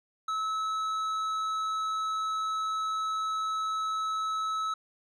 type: tone with tanh clipping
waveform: sine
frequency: 1298 Hz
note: E6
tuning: 27 cents flat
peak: -30 dBFS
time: 0.28-4.74 s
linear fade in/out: 5 ms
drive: 9 dB
effects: none